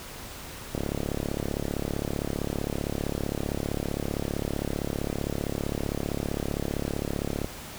click train, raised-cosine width 2 ms, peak -15 dBFS, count 238, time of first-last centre 0.75-7.445 s, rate 35.4 Hz, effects pink hiss -41 dBFS RMS until 7.78 s

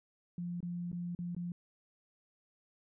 sine tone with dropouts, 174.61 Hz, F3, in tune, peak -36 dBFS, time 0.38-1.52 s, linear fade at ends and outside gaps 2 ms, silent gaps 0.605-0.628 / 0.917-0.928 / 1.15-1.189 / 1.349-1.365 s, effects none

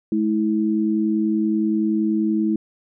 sine tone pair together, 213.6 / 324.1 Hz, G#3 / E4, +49 / -29 cents, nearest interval perfect fifth, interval 722 cents, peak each -20 dBFS, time 0.12-2.56 s, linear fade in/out 2 ms, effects none

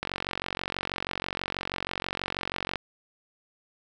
click train, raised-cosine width 0.3 ms, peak -13 dBFS, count 127, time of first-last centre 0.03-2.757 s, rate 46.2 Hz, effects none

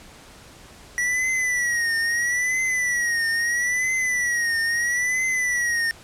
square tone with vibrato, 1935 Hz, B6, 36 cents flat, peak -21 dBFS, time 0.98-5.91 s, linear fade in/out 0 ms, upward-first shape triangle, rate 0.76 Hz, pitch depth 110 cents each way, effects pink hiss -46 dBFS RMS until 6.03 s + low-pass 10000 Hz 12 dB/octave

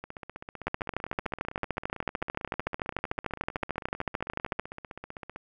two click trains, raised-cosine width 0.5 ms, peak -13 / -24 dBFS, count 54 / 84, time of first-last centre 0.67-4.596 / 0.04-5.361 s, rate 13.5 / 15.6 Hz, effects none

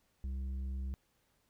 triangle tone with tanh clipping, 66 Hz, C2, 16 cents sharp, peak -37 dBFS, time 0.24-0.94 s, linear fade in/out 0 ms, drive 11 dB, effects pink hiss -75 dBFS RMS until 1.49 s

